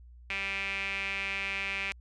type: tone with band-pass filter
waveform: sawtooth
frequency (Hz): 196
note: G3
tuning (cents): 0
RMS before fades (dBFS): -34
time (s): 0.3-1.92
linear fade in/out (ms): 0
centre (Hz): 2400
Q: 6.4
effects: added 60 Hz sine -49 dBFS peak until 2 s + resampled to 22050 Hz